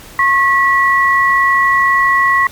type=tone pair together; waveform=sine; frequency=1089.9 / 1942 Hz; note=C#6 / B6; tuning=-30 / -30 cents; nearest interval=minor seventh; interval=1000 cents; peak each=-11 dBFS; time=0.19-2.47 s; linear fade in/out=2 ms; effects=pink hiss -36 dBFS RMS until 2.51 s + MP3 96 kbps